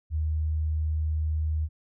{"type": "tone", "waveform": "sine", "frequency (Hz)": 77.78, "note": "D#2", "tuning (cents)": 0, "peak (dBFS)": -24, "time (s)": [0.1, 1.69], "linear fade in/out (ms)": 50, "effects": []}